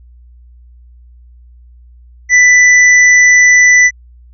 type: tone with hard clipping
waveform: sine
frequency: 1984 Hz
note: B6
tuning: 7 cents sharp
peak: -5 dBFS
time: 2.29-3.91 s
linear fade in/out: 50 ms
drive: 13 dB
effects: added 60 Hz sine -37 dBFS peak until 4.33 s + resampled to 16000 Hz